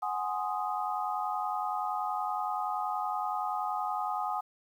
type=chord; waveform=sine; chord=Ab dominant seventh; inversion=third; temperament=equal; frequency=740 / 830.6 / 1046.5 / 1244.5 Hz; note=Gb5 / Ab5 / C6 / Eb6; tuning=0 / 0 / 0 / 0 cents; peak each=-35 / -34 / -40 / -35 dBFS; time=0.02-4.41 s; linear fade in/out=10 ms; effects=10-bit